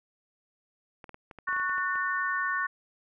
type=clicks; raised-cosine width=0.5 ms; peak=-30 dBFS; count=12; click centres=1.042 / 1.093 / 1.144 / 1.312 / 1.387 / 1.487 / 1.528 / 1.565 / 1.598 / 1.695 / 1.781 / 1.956 s
type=chord; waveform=sine; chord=F# minor; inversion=second; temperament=equal with one note detuned; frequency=1108.7 / 1480 / 1805.3 Hz; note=C#6 / F#6 / A6; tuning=0 / 0 / +44 cents; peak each=-31 / -31 / -31 dBFS; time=1.47-2.67 s; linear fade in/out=10 ms
effects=none